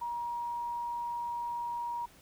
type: tone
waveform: sine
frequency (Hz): 950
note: A#5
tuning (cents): +33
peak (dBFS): -33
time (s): 0.01-2.06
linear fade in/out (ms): 10
effects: pink hiss -59 dBFS RMS until 2.21 s